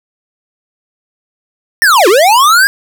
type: linear two-way sweep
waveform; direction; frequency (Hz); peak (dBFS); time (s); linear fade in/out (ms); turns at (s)
square; down then up; 1864.7 to 335.8 to 1654; -5; 1.82-2.67; 0; 2.08
effects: none